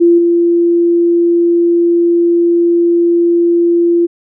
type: tone with level steps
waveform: sine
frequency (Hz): 342.7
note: F4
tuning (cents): -33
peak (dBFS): -4 / -7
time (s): 0-4.07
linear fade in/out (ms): 20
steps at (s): 0.18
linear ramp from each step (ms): 5
effects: none